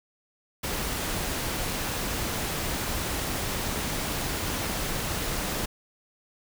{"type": "noise", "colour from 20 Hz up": "pink", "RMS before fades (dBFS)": -30, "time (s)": [0.63, 5.66], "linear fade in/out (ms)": 10, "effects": []}